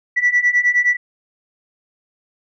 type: beating tone pair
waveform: sine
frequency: 1954 / 1963.6 Hz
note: B6 / B6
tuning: -19 / -10 cents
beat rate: 9.6 Hz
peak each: -16 / -14 dBFS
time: 0.16-0.97 s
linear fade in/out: 20 ms
effects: tanh soft clip ceiling -7 dBFS